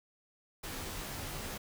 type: noise with comb filter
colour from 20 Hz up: pink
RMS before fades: -41 dBFS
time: 0.63-1.58 s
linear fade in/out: 10 ms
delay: 17 ms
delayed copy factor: -0.7
effects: none